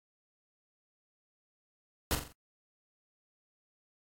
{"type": "noise with echo", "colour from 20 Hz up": "pink", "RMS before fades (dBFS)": -29, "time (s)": [2.11, 2.15], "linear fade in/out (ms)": 0, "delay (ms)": 43, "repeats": 4, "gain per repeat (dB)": -7, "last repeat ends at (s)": 2.322, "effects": ["AAC 64 kbps"]}